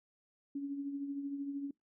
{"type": "tone with tremolo", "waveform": "sine", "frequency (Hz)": 280.7, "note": "C#4", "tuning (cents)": 22, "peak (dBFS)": -34, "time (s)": [0.55, 1.71], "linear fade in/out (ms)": 5, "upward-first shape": "triangle", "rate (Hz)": 13, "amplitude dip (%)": 55, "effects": ["noise-tail reverb RT60 0.2 s tail -25 dB re dry"]}